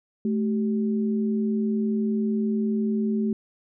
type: tone pair together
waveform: sine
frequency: 216.3 / 385 Hz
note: A3 / G4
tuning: -29 / -31 cents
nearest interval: minor seventh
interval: 998 cents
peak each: -22 / -30 dBFS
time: 0.25-3.33 s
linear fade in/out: 2 ms
effects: none